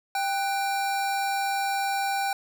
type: tone pair together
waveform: square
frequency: 790 / 1491.3 Hz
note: G5 / F#6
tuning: +13 / +13 cents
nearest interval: major seventh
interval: 1100 cents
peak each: -26 / -34 dBFS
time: 0.15-2.33 s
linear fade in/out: 2 ms
effects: none